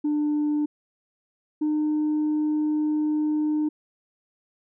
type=tone pair in turn; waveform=sine; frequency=297.7 / 303.8 Hz; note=D4 / D#4; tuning=+24 / -41 cents; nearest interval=unison; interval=35 cents; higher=second; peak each=-19 dBFS; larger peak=neither; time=0.04-0.66 / 1.61-3.69 s; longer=second; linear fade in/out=10 ms; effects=tanh soft clip ceiling -19 dBFS